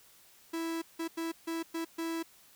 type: tone bursts at uneven times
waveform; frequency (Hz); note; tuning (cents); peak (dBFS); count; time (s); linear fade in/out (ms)
45% pulse; 329.2; E4; -2; -33; 6; 0.53-0.82 / 0.99-1.08 / 1.17-1.32 / 1.47-1.63 / 1.74-1.85 / 1.98-2.23; 10
effects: white hiss -60 dBFS RMS until 2.55 s